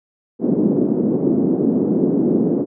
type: band-pass noise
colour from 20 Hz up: white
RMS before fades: -17 dBFS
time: 0.39-2.66 s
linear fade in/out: 50 ms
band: 190 to 350 Hz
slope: 24 dB/octave
effects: none